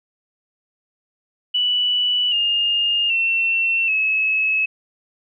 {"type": "tone with pitch steps", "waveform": "sine", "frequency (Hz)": [2960, 2828, 2702, 2581], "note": ["F#7", "F7", "E7", "E7"], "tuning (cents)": [0, 21, 42, -37], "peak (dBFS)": -16, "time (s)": [1.54, 4.66], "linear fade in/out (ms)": 10, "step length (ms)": 780, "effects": []}